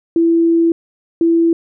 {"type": "tone pair in turn", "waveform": "sine", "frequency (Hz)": [333.3, 333.3], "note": ["E4", "E4"], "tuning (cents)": [19, 19], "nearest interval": "unison", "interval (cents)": 0, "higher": "neither", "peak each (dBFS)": -9, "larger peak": "neither", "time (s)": [[0.16, 0.72], [1.21, 1.53]], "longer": "first", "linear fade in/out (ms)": 2, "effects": []}